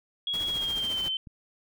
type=tone with pitch glide; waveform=sine; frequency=3322 to 3082 Hz; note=G#7 to G7; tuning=0 to -30 cents; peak=-27 dBFS; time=0.27-1.17 s; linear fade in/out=2 ms; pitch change=-130 cents; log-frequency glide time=0.48-1 s
type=noise with tremolo; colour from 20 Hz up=pink; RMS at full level=-39 dBFS; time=0.33-1.09 s; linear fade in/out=10 ms; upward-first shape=sine; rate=14 Hz; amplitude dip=55%
type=click; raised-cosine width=5 ms; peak=-32 dBFS; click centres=1.272 s
effects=none